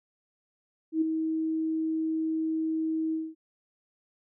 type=tone with ADSR envelope; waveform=sine; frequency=319.1 Hz; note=D#4; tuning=44 cents sharp; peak=-20 dBFS; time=0.92-3.35 s; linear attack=96 ms; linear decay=9 ms; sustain=-6 dB; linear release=220 ms; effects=none